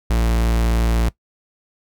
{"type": "tone", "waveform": "45% pulse", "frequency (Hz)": 57, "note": "A#1", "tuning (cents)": -38, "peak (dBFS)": -15, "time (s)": [0.1, 1.09], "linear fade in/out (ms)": 5, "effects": ["noise-tail reverb RT60 0.1 s tail -19 dB re dry"]}